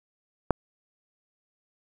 click, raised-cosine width 1 ms, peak -6 dBFS, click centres 0.507 s, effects 7-bit

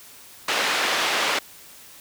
white band-pass noise, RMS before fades -23 dBFS, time 0.48-1.39 s, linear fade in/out 5 ms, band 390 to 3100 Hz, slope 12 dB/octave, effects white hiss -46 dBFS RMS until 2 s

